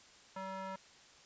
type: tone with band-pass filter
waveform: square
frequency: 191 Hz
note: G3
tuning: 45 cents flat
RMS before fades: -43 dBFS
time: 0.36-0.76 s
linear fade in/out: 5 ms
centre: 1000 Hz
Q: 1.6
effects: white hiss -60 dBFS RMS until 1.25 s + resampled to 16000 Hz